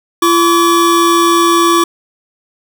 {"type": "tone pair together", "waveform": "square", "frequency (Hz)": [340, 1143.6], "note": ["F4", "D6"], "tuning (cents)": [-46, -46], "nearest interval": "octave + major sixth", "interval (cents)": 2100, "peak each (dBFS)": -11, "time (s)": [0.22, 1.84], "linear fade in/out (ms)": 5, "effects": []}